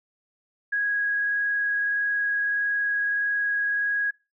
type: tone with frequency modulation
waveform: sine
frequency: 1654 Hz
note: G#6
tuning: 8 cents flat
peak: -22 dBFS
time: 0.72-4.11 s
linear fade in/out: 10 ms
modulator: 21.6 Hz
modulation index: 0.53
effects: noise-tail reverb RT60 0.3 s tail -24 dB re dry